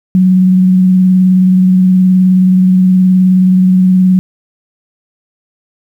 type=tone with vibrato; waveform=sine; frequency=185 Hz; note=F#3; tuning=in tune; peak=-4 dBFS; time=0.15-4.19 s; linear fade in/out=0 ms; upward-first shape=triangle; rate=19 Hz; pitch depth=25 cents each way; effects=7-bit